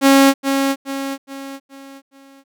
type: tone with echo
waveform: sawtooth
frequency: 273.2 Hz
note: C#4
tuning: 25 cents flat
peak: -4 dBFS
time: 0.01-0.34 s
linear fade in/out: 50 ms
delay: 420 ms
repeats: 5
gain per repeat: -7 dB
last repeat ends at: 2.44 s
effects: none